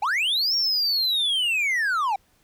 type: linear two-way sweep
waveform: triangle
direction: up then down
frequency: 740 to 5588 to 752 Hz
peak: -19 dBFS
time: 0.02-2.16 s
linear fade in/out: 5 ms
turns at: 0.55 s
effects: pink hiss -63 dBFS RMS until 2.43 s